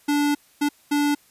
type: tone bursts at uneven times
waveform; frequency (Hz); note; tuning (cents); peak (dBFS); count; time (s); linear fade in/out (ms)
square; 290.9; D4; -16; -19; 3; 0.08-0.35 / 0.61-0.69 / 0.91-1.15; 10
effects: white hiss -57 dBFS RMS until 1.3 s + resampled to 32000 Hz